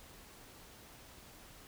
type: silence
effects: pink hiss -56 dBFS RMS until 1.67 s